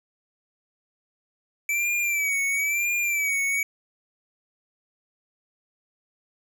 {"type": "tone with vibrato", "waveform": "square", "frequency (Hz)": 2311, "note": "D7", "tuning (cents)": -28, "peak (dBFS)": -23, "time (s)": [1.69, 3.63], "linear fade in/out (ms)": 2, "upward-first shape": "sine", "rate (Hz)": 1, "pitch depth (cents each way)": 73, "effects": []}